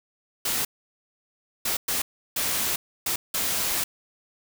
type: noise bursts at uneven times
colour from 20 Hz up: white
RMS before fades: -26 dBFS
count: 6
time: 0.45-0.65 / 1.65-1.77 / 1.88-2.02 / 2.36-2.76 / 3.06-3.16 / 3.34-3.84 s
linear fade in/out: 5 ms
effects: none